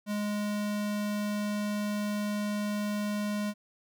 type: tone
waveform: square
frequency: 207.7 Hz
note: G#3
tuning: in tune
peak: -30 dBFS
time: 0.06-3.54 s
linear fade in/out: 50 ms
effects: none